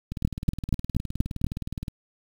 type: two click trains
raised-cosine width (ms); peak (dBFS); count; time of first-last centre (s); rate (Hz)
5; -19 / -9; 35 / 6; 0.12-1.882 / 0.25-1.443; 19.3 / 4.19
effects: 7-bit